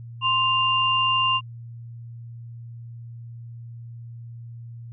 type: tone pair together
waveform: sine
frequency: 1046.5 / 2794 Hz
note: C6 / F7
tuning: 0 / 0 cents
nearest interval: octave + perfect fourth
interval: 1700 cents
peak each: -21 dBFS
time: 0.21-1.41 s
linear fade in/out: 50 ms
effects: added 117 Hz sine -36 dBFS peak until 4.92 s